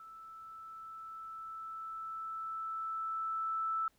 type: tone with level ramp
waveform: sine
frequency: 1318.5 Hz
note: E6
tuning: in tune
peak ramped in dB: -49 to -31 dBFS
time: 0-3.88 s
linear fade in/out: 2 ms
effects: pink hiss -72 dBFS RMS until 3.98 s